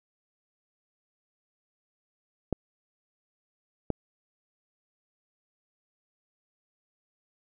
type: clicks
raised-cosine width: 2 ms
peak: -13 dBFS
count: 2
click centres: 2.527 / 3.903 s
effects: none